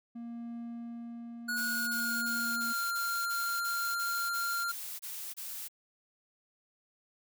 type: tone with tremolo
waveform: triangle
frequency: 234.4 Hz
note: A#3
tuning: 10 cents sharp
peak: -36 dBFS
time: 0.15-2.73 s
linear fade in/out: 10 ms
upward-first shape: triangle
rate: 0.6 Hz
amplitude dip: 35%
type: tone with pitch glide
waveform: square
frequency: 1455 to 1390.1 Hz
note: F#6 to F6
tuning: -29 to -8 cents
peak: -32 dBFS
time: 1.48-4.72 s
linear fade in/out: 10 ms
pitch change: -79 cents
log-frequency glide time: 1.66-2.79 s
type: noise bursts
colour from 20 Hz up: blue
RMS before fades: -41 dBFS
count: 12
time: 1.56-5.686 s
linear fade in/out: 20 ms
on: 320 ms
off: 26 ms
effects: none